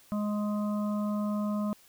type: harmonic tone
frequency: 208.5 Hz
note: G#3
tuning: 7 cents sharp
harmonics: 1 / 3 / 5 / 6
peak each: -28 / -38 / -42 / -44 dBFS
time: 0.12-1.73 s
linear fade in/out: 0 ms
effects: white hiss -59 dBFS RMS until 1.88 s